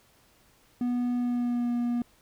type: tone with pitch glide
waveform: triangle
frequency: 244.6 to 240 Hz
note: B3 to B3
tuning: -16 to -49 cents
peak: -23 dBFS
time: 0.81-2.02 s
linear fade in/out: 2 ms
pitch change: -33 cents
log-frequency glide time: 1.16-1.72 s
effects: pink hiss -62 dBFS RMS until 2.21 s